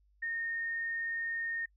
sine tone, 1839 Hz, A#6, 24 cents flat, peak -33 dBFS, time 0.22-1.66 s, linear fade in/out 10 ms, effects noise-tail reverb RT60 0.1 s tail -26 dB re dry + added 50 Hz sine -65 dBFS peak until 1.76 s

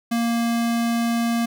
square tone, 233.1 Hz, A#3, in tune, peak -20 dBFS, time 0.11-1.46 s, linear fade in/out 10 ms, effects none

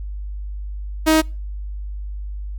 sawtooth tone, 315.5 Hz, D#4, 24 cents sharp, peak -8 dBFS, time 1.06-1.22 s, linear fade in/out 20 ms, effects noise-tail reverb RT60 0.3 s tail -25 dB re dry + added 50 Hz sine -26 dBFS peak until 2.58 s

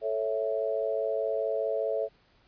sine chord, A major, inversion none, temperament equal, 440 / 554.4 / 659.3 Hz, A4 / C#5 / E5, 0 / 0 / 0 cents, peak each -31 dBFS, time 0.01-2.09 s, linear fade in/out 50 ms, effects pink hiss -64 dBFS RMS until 2.47 s + resampled to 11025 Hz

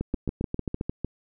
two click trains, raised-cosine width 3 ms, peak -15 / -15 dBFS, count 7 / 7, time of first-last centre 0.01-0.811 / 0.14-1.046 s, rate 7.49 / 6.62 Hz, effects none

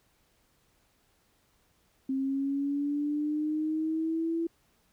sine linear sweep, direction up, 265.2 to 334.3 Hz, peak -27 dBFS, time 2.09-4.47 s, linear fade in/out 5 ms, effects pink hiss -69 dBFS RMS until 4.92 s

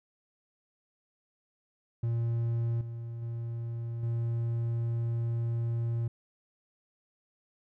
triangle tone with level steps, 116.54 Hz, A#2, in tune, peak -25 / -34 / -31 / -26 dBFS, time 2.03-6.08 s, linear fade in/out 5 ms, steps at 2.81 / 3.22 / 4.03 s, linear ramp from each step 2 ms, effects none

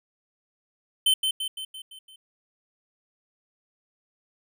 square tone with echo, 3078 Hz, G7, 32 cents flat, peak -18 dBFS, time 1.06-1.14 s, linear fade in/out 5 ms, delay 170 ms, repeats 6, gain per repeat -5 dB, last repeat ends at 2.16 s, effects none

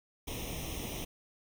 pink noise with comb filter, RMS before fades -39 dBFS, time 0.27-1.05 s, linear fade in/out 10 ms, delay 0.33 ms, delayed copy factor +0.85, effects none

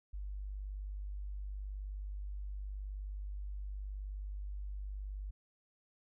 sine tone, 49.55 Hz, G1, 19 cents sharp, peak -39 dBFS, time 0.13-5.31 s, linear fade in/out 10 ms, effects none

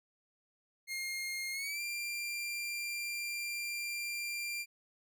sawtooth tone with pitch glide, 2131 to 2378 Hz, C7 to D7, +31 to +21 cents, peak -33 dBFS, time 0.87-4.66 s, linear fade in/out 50 ms, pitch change +190 cents, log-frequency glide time 1.52-1.81 s, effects none

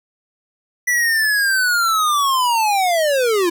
square linear sweep, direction down, 1975.5 to 329.6 Hz, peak -15 dBFS, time 0.87-3.5 s, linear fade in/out 10 ms, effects none

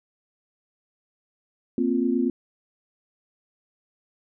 sine chord, Bb suspended second, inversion none, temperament equal, 233.1 / 261.6 / 349.2 Hz, Bb3 / C4 / F4, 0 / 0 / 0 cents, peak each -25 / -23 / -26 dBFS, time 1.78-2.3 s, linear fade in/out 2 ms, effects none

